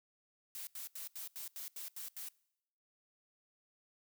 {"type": "noise bursts", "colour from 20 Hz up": "blue", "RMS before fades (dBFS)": -45, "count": 9, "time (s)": [0.55, 2.286], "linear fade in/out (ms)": 0, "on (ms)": 120, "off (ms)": 82, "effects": ["noise-tail reverb RT60 0.8 s tail -24 dB re dry"]}